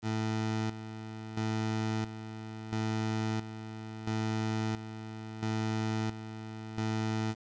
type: tone with tremolo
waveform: 20% pulse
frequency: 110 Hz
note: A2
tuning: in tune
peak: -25 dBFS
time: 0.02-7.35 s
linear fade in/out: 50 ms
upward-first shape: square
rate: 0.74 Hz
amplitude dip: 70%
effects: resampled to 16000 Hz + 9-bit